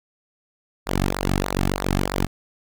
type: tone with flanger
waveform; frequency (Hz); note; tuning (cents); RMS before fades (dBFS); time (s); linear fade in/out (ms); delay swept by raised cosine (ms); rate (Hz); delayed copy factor
sawtooth; 47.27; F#1; +38; -23; 0.86-2.27; 20; 0.31 to 2.11; 3.2; -0.85
effects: none